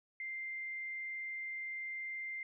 sine tone, 2093 Hz, C7, in tune, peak -39 dBFS, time 0.2-2.43 s, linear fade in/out 2 ms, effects none

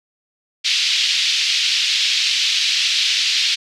pink band-pass noise, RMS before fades -18 dBFS, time 0.64-3.56 s, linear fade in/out 20 ms, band 2800 to 4900 Hz, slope 24 dB/octave, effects none

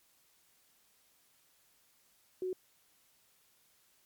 sine tone, 370 Hz, F#4, in tune, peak -33 dBFS, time 2.42-2.53 s, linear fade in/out 2 ms, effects white hiss -69 dBFS RMS until 4.05 s + MP3 96 kbps

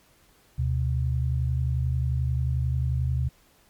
sine tone pair together, 75.22 / 126.5 Hz, D2 / B2, +42 / +42 cents, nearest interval major sixth, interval 900 cents, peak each -25 dBFS, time 0.58-3.29 s, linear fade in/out 10 ms, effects pink hiss -60 dBFS RMS until 3.69 s + MP3 96 kbps

